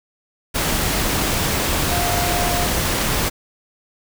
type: tone in noise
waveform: sine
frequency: 704 Hz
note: F5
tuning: 14 cents sharp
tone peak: -23 dBFS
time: 1.9-2.67 s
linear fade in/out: 20 ms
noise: pink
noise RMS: -20 dBFS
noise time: 0.54-3.3 s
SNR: -6 dB
effects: none